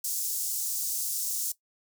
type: high-pass noise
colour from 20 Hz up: pink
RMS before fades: -31 dBFS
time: 0.04-1.52 s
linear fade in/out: 5 ms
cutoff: 6200 Hz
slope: 24 dB/octave
effects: noise-tail reverb RT60 0.1 s tail -17 dB re dry